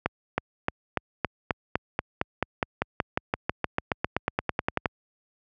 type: accelerating click train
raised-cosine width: 0.5 ms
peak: -8 dBFS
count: 28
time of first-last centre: 0.06-4.858 s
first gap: 320 ms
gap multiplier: 0.95
effects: high-pass 60 Hz 12 dB/octave